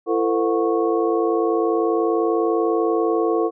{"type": "tone cluster", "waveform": "sine", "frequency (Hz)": [337.6, 447.8, 508, 724, 1102], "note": ["E4", "A4", "B4", "F#5", "C#6"], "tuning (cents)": [41, 30, 49, -38, -11], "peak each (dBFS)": [-21, -20, -27, -27, -28], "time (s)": [0.06, 3.51], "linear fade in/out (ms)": 50, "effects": []}